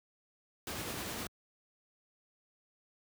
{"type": "noise with tremolo", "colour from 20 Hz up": "pink", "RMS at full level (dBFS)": -38, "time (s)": [0.67, 1.27], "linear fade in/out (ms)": 2, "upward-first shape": "triangle", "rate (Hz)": 9.8, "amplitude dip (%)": 30, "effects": ["high-pass 80 Hz 12 dB/octave"]}